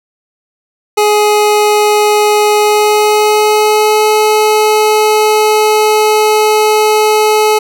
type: tone with pitch glide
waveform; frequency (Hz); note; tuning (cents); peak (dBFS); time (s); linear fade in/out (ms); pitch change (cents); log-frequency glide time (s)
25% pulse; 420 to 428.3; G#4 to A4; +19 to -47; -3; 0.97-7.59; 10; +34; 2.6-4.05
effects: none